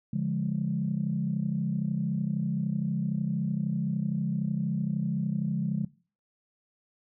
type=chord; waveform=sine; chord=D diminished; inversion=none; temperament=equal with one note detuned; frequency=143.81 / 174.61 / 207.7 Hz; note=D3 / F3 / Ab3; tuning=-36 / 0 / 0 cents; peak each=-30 dBFS; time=0.13-5.85 s; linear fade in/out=5 ms; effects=noise-tail reverb RT60 0.4 s tail -22 dB re dry + tanh soft clip ceiling -17 dBFS